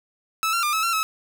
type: tone with pitch steps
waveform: sawtooth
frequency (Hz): 1307 / 1370 / 1200 / 1296 / 1361 / 1293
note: E6 / F6 / D6 / E6 / F6 / E6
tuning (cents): -15 / -34 / +37 / -30 / -45 / -34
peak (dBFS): -17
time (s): 0.43-1.03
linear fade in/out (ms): 0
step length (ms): 100
effects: none